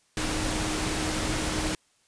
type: tone in noise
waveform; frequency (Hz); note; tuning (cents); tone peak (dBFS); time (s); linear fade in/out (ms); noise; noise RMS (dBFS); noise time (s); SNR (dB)
sine; 311.1; D#4; 0; -33; 0.17-1.75; 2; pink; -29; 0.17-1.75; -7
effects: white hiss -66 dBFS RMS until 2.07 s + resampled to 22050 Hz